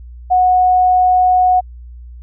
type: tone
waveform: sine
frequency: 733 Hz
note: F#5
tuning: 16 cents flat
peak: -8 dBFS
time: 0.3-1.61 s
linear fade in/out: 20 ms
effects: added 60 Hz sine -31 dBFS peak until 2.22 s